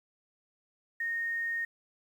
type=tone with quantisation; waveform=sine; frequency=1850 Hz; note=A#6; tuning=14 cents flat; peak=-30 dBFS; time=1-1.65 s; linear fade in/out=5 ms; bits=10; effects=none